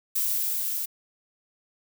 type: noise with level ramp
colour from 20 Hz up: violet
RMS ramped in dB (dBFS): -25 to -30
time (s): 0.15-0.86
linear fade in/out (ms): 10
effects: none